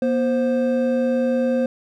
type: tone pair together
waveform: triangle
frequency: 240.2 / 523.3 Hz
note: B3 / C5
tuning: -48 / 0 cents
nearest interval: octave + minor second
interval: 1348 cents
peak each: -18 dBFS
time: 0.02-1.66 s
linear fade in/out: 2 ms
effects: none